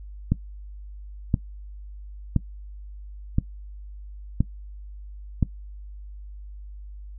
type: click train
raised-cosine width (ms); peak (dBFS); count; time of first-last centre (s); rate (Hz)
5; -7; 6; 0.32-5.427; 0.979
effects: noise-tail reverb RT60 0.1 s tail -17 dB re dry + added 50 Hz sine -37 dBFS peak until 7.18 s